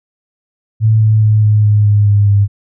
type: tone with pitch steps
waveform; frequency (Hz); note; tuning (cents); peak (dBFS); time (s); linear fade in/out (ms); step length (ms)
sine; 110 / 108.67 / 107.36 / 106.07 / 104.79 / 103.53 / 102.28 / 101.05; A2 / A2 / A2 / G#2 / G#2 / G#2 / G#2 / G#2; 0 / -21 / -42 / +37 / +16 / -5 / -26 / -47; -6; 0.8-2.48; 50; 210
effects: none